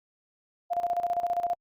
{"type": "tone with tremolo", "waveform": "sine", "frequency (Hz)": 698.5, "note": "F5", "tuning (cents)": 0, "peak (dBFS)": -23, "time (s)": [0.7, 1.55], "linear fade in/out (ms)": 20, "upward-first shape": "square", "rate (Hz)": 15, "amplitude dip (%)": 70, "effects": ["Opus 48 kbps"]}